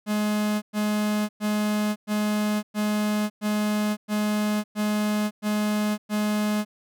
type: tone bursts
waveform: 45% pulse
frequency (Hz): 210.6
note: G#3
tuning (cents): +24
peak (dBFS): -22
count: 10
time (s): 0.06-6.65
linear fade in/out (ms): 50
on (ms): 560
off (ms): 110
effects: none